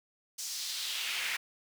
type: noise with high-pass filter sweep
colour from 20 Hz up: brown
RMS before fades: -36 dBFS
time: 0.38-1.37 s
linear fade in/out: 10 ms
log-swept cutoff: 6200 to 2000 Hz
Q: 1.9
effects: none